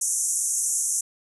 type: band-pass noise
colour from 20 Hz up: pink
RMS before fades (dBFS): -25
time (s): 0.01-1.01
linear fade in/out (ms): 5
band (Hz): 6000 to 11000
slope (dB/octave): 96
effects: none